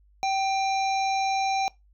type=harmonic tone with a mistuned harmonic; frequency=796 Hz; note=G5; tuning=26 cents sharp; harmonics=1 / 3 / 5 / 7 / 8; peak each=-23 / -33 / -37 / -40 / -41 dBFS; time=0.23-1.68 s; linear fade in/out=0 ms; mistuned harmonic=1; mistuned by=-45 cents; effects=noise-tail reverb RT60 0.2 s tail -22 dB re dry + added 50 Hz sine -56 dBFS peak until 1.93 s